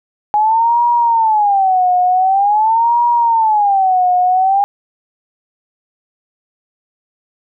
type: tone with vibrato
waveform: sine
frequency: 830.6 Hz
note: G#5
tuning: in tune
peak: -9 dBFS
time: 0.34-4.64 s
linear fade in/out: 0 ms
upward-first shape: sine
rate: 0.46 Hz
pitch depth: 240 cents each way
effects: none